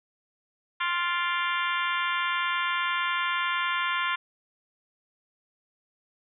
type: harmonic tone with a mistuned harmonic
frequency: 349.2 Hz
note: F4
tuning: in tune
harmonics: 3 / 4 / 5 / 6 / 7 / 8 / 9 / 10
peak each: -29 / -31 / -33 / -35 / -36 / -37 / -38 / -39 dBFS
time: 0.8-4.16 s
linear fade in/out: 10 ms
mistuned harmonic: 7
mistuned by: -59 cents
effects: none